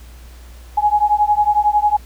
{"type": "beating tone pair", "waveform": "sine", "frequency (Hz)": [830.6, 841.6], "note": ["G#5", "G#5"], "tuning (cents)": [0, 23], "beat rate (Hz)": 11, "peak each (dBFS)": -15, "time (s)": [0.77, 1.97], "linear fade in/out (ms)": 10, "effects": ["added 60 Hz sine -36 dBFS peak until 2.05 s", "pink hiss -47 dBFS RMS until 2.05 s"]}